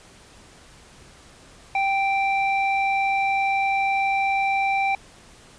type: tone with low-pass filter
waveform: square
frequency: 784 Hz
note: G5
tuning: in tune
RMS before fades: -22 dBFS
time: 1.75-4.95 s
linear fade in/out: 2 ms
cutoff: 2200 Hz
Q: 2.6
effects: pink hiss -49 dBFS RMS until 5.58 s + resampled to 22050 Hz